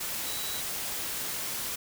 sine tone in noise, 3922 Hz, B7, 13 cents flat, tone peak -39 dBFS, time 0.26-0.61 s, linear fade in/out 10 ms, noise white, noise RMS -34 dBFS, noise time 0-1.76 s, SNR -8 dB, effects none

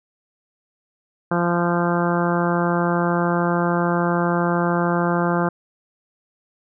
harmonic tone, 173.1 Hz, F3, 15 cents flat, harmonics 1 / 2 / 3 / 4 / 5 / 6 / 7 / 8 / 9, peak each -21 / -24 / -26 / -27 / -28 / -29 / -29 / -30 / -31 dBFS, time 1.31-5.49 s, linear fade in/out 5 ms, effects none

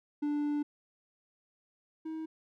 triangle tone pair in turn, 293.7 / 318.1 Hz, D4 / D#4, 0 / +38 cents, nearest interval minor second, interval 138 cents, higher second, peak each -27 / -34 dBFS, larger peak first, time 0.22-0.63 / 2.05-2.26 s, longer first, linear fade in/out 10 ms, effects none

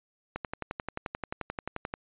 click train, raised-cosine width 0.5 ms, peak -18 dBFS, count 19, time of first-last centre 0.36-1.939 s, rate 11.4 Hz, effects resampled to 8000 Hz

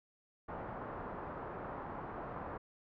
white low-pass noise, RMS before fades -44 dBFS, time 0.48-2.58 s, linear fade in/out 10 ms, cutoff 1200 Hz, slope 24 dB/octave, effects none

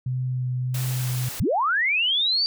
sine tone with vibrato, 126.9 Hz, B2, 47 cents sharp, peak -23 dBFS, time 0.06-1.29 s, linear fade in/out 5 ms, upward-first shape sine, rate 1.6 Hz, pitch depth 13 cents each way
white noise, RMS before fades -34 dBFS, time 0.74-1.4 s, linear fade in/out 5 ms
sine linear sweep, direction up, 64.3 to 4699 Hz, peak -19 dBFS, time 1.4-2.46 s, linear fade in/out 0 ms
effects none

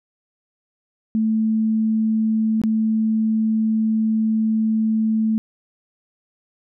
sine tone with dropouts, 220 Hz, A3, in tune, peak -16 dBFS, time 1.15-5.38 s, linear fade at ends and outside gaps 0 ms, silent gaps 2.616-2.637 s, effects none

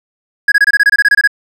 triangle tone bursts, 1661.2 Hz, G#6, in tune, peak -3 dBFS, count 13, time 0.48-1.275 s, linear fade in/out 5 ms, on 39 ms, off 24 ms, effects none

